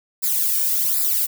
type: noise with flanger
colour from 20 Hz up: violet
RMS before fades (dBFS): -20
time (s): 0.22-1.27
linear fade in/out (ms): 20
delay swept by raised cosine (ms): 0.32 to 1.52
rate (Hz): 1.3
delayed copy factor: -0.95
effects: none